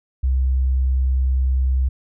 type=tone; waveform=sine; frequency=65 Hz; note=C2; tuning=11 cents flat; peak=-15 dBFS; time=0.23-1.89 s; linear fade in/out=10 ms; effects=none